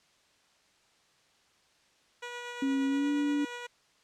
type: tone with tremolo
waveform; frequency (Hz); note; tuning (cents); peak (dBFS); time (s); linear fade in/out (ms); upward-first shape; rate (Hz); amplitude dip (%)
10% pulse; 484.5; B4; -33; -29; 2.22-3.67; 10; sine; 8.5; 25
type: tone with pitch glide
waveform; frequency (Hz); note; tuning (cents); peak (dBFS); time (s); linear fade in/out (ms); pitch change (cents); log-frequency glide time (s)
sine; 272 to 289.8; C#4 to D4; -33 to -23; -26; 2.62-3.45; 5; +110; 2.87-3.1
effects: white hiss -66 dBFS RMS until 4.03 s + low-pass 6000 Hz 12 dB/octave